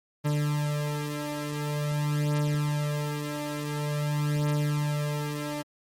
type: beating tone pair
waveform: 40% pulse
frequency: 147.7 / 148.17 Hz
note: D3 / D3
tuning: +10 / +16 cents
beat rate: 0.47 Hz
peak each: -27 / -30 dBFS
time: 0.24-5.63 s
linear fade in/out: 20 ms
effects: MP3 64 kbps